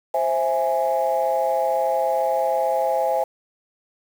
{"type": "chord", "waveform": "sine", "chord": "C augmented", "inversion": "none", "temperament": "equal with one note detuned", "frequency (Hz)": [525.7, 659.3, 830.6], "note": ["C5", "E5", "G#5"], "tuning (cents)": [8, 0, 0], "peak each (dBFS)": -22, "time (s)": [0.14, 3.24], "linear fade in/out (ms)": 5, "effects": ["tanh soft clip ceiling -11 dBFS", "7-bit"]}